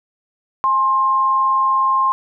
sine tone pair together, 840 / 1059.3 Hz, G#5 / C6, +19 / +21 cents, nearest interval major third, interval 402 cents, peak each -25 / -13 dBFS, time 0.64-2.12 s, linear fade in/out 0 ms, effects none

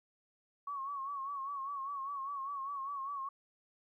sine tone with vibrato, 1108.7 Hz, C#6, in tune, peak -37 dBFS, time 0.67-3.29 s, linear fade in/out 5 ms, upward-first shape sine, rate 5 Hz, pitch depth 67 cents each way, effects 13-bit

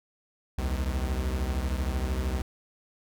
45% pulse beating tone pair, 63.9 / 76.9 Hz, C2 / D#2, -40 / -20 cents, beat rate 13 Hz, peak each -28 / -32 dBFS, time 0.58-2.42 s, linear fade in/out 5 ms, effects none

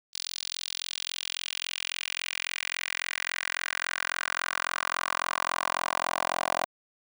10% pulse tone with high-pass filter sweep, 43.64 Hz, F1, 1 cent flat, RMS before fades -32 dBFS, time 0.13-6.66 s, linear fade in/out 20 ms, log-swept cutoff 4400 to 770 Hz, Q 2.5, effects none

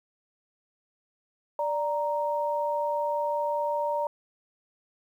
sine tone pair together, 587.3 / 932.3 Hz, D5 / A#5, 0 / 0 cents, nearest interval minor sixth, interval 800 cents, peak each -28 dBFS, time 1.59-4.07 s, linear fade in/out 2 ms, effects 10-bit

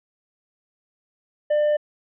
triangle tone, 597 Hz, D5, 28 cents sharp, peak -15 dBFS, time 1.5-1.77 s, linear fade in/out 10 ms, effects resampled to 8000 Hz

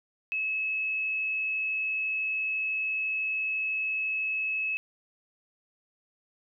sine tone, 2586 Hz, E7, 34 cents flat, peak -27 dBFS, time 0.32-4.77 s, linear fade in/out 0 ms, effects none

